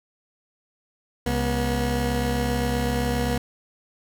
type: tone pair together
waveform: 20% pulse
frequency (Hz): 67.7 / 241.3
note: C#2 / B3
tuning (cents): -40 / -40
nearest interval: octave + minor seventh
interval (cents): 2200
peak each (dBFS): -20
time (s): 1.26-3.38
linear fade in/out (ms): 5
effects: none